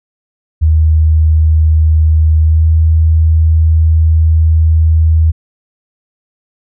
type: tone with pitch glide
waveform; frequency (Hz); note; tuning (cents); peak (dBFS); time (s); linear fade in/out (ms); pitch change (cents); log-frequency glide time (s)
sine; 78.6 to 79.97; D#2 to D#2; +18 to +48; -5; 0.61-5.32; 20; +30; 2.42-2.66
effects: none